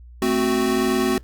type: chord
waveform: square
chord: F# diminished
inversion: first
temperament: equal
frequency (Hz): 220 / 261.6 / 370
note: A3 / C4 / F#4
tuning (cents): 0 / 0 / 0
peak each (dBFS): -25 / -23 / -22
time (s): 0.22-1.18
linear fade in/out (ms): 2
effects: added 60 Hz sine -40 dBFS peak until 1.23 s + Opus 48 kbps